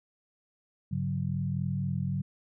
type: tone cluster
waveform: sine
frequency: 100 / 141 / 184.8 Hz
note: G2 / C#3 / F#3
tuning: +35 / +30 / -2 cents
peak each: -34 / -31 / -33 dBFS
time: 0.91-2.22 s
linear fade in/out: 10 ms
effects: none